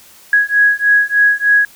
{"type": "beating tone pair", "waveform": "sine", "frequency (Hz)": [1661.2, 1664.5], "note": ["G#6", "G#6"], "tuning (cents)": [0, 3], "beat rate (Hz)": 3.3, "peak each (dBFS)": -12, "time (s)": [0.33, 1.65], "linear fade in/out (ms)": 2, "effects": ["white hiss -43 dBFS RMS until 1.75 s"]}